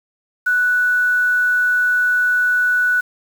sine tone with quantisation, 1480 Hz, F#6, in tune, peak -13 dBFS, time 0.46-3.01 s, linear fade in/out 10 ms, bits 6, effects none

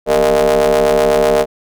35% pulse ring-modulated tone, 72 Hz, D2, 34 cents flat, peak -5 dBFS, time 0.06-1.46 s, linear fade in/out 50 ms, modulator 536 Hz, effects none

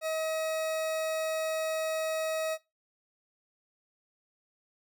40% pulse tone, 636 Hz, D#5, 38 cents sharp, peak -29 dBFS, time 0.01-2.58 s, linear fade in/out 50 ms, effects noise-tail reverb RT60 0.2 s tail -18 dB re dry

